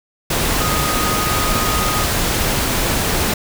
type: tone in noise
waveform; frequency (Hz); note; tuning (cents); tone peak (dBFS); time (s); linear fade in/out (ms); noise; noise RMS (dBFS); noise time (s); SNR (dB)
sine; 1246; D#6; +2; -22; 0.6-2.04; 5; pink; -18; 0.3-3.34; -7
effects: none